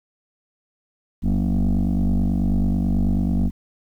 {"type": "tone with frequency modulation", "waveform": "sine", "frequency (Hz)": 124.1, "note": "B2", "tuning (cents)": 9, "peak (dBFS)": -14, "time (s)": [1.22, 3.51], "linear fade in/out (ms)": 50, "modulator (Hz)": 49.2, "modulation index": 2.6, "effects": ["tanh soft clip ceiling -16 dBFS", "9-bit"]}